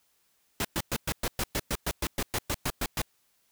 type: noise bursts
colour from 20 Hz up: pink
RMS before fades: -29 dBFS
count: 16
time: 0.6-3.018 s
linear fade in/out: 2 ms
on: 48 ms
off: 110 ms
effects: white hiss -70 dBFS RMS until 3.51 s